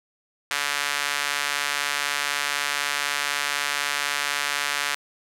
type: tone with high-pass filter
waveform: sawtooth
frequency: 144 Hz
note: D3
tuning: 34 cents flat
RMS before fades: -26 dBFS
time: 0.51-4.95 s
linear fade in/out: 0 ms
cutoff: 1600 Hz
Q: 1.1
effects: low-pass 12000 Hz 12 dB/octave